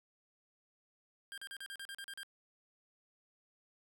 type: tone bursts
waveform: 25% pulse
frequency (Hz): 1597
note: G6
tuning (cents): +32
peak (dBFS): -40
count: 10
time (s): 1.32-2.232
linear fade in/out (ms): 0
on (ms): 57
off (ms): 38
effects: none